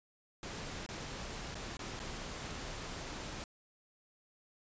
pink noise with dropouts, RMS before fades -43 dBFS, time 0.43-3.44 s, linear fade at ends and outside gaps 1 ms, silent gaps 0.863-0.889 / 1.545-1.553 / 1.77-1.792 / 1.993-2 s, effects resampled to 16000 Hz

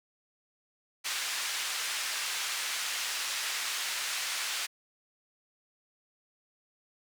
pink band-pass noise, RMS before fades -34 dBFS, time 1.04-4.67 s, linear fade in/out 20 ms, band 1700 to 9000 Hz, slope 12 dB/octave, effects none

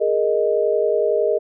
sine chord, Ab suspended second, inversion none, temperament equal, 415.3 / 466.2 / 622.3 Hz, Ab4 / Bb4 / Eb5, 0 / 0 / 0 cents, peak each -20 dBFS, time 0-1.39 s, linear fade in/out 20 ms, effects none

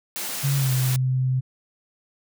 white high-pass noise, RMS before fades -30 dBFS, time 0.16-0.96 s, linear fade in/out 0 ms, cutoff 150 Hz, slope 24 dB/octave
sine tone with pitch glide, 138.59 to 129.31 Hz, C#3 to C3, 0 to -20 cents, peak -19 dBFS, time 0.43-1.41 s, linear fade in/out 20 ms, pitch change -120 cents, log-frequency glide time 0.57-0.72 s
effects none

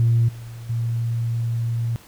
sine tone with level steps, 116.4 Hz, A#2, 2 cents flat, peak -13 / -33 / -20 dBFS, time 0-1.96 s, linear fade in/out 0 ms, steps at 0.28 / 0.69 s, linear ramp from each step 10 ms, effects tanh soft clip ceiling -10 dBFS + pink hiss -48 dBFS RMS until 2.07 s

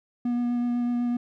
triangle tone with vibrato, 241.5 Hz, B3, 39 cents flat, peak -21 dBFS, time 0.25-1.17 s, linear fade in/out 5 ms, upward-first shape sine, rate 8 Hz, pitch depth 11 cents each way, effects none

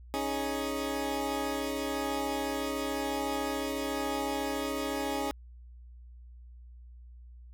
20% pulse chord, C# suspended second, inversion none, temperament equal, 277.2 / 311.1 / 415.3 Hz, C#4 / D#4 / G#4, 0 / 0 / 0 cents, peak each -29 / -32 / -31 dBFS, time 0.14-5.31 s, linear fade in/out 0 ms, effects added 60 Hz sine -47 dBFS peak until 7.53 s

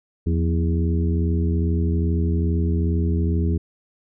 harmonic tone with a mistuned harmonic, 82.41 Hz, E2, in tune, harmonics 1 / 2 / 3 / 4 / 5, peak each -19 / -25 / -29 / -30 / -32 dBFS, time 0.26-3.58 s, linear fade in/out 10 ms, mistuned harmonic 2, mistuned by +99 cents, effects none

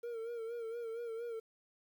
triangle tone with vibrato, 462.1 Hz, A#4, 15 cents flat, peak -37 dBFS, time 0.03-1.4 s, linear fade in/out 10 ms, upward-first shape sine, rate 4.3 Hz, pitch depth 59 cents each way, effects 11-bit

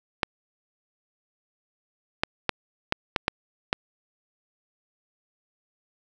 clicks, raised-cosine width 0.3 ms, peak -5 dBFS, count 7, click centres 0.232 / 2.235 / 2.493 / 2.924 / 3.162 / 3.281 / 3.729 s, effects none

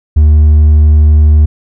sine tone with hard clipping, 76 Hz, D#2, 40 cents flat, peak -3 dBFS, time 0.16-1.46 s, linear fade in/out 10 ms, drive 2 dB, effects none

